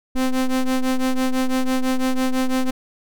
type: ring-modulated tone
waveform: square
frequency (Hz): 130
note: C3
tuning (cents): -11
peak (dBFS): -15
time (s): 0.15-2.71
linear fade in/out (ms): 10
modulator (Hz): 127
effects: none